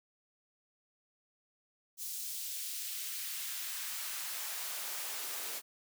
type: noise with high-pass filter sweep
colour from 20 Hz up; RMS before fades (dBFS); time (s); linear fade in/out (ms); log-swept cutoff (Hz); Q
white; -40; 1.97-5.62; 50; 5400 to 340; 0.83
effects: none